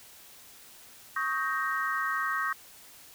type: chord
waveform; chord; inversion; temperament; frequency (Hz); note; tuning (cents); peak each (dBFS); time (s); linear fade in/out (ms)
sine; Eb dominant seventh; third; equal with one note detuned; 1108.7 / 1268.5 / 1568 / 1864.7; Db6 / Eb6 / G6 / Bb6; 0 / +33 / 0 / 0; -33; 1.16-2.53; 5
effects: white hiss -52 dBFS RMS until 3.14 s